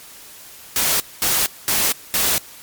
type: noise bursts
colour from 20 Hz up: white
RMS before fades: -18 dBFS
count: 4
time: 0.76-2.38 s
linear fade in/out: 0 ms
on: 240 ms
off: 220 ms
effects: white hiss -41 dBFS RMS until 2.62 s + MP3 96 kbps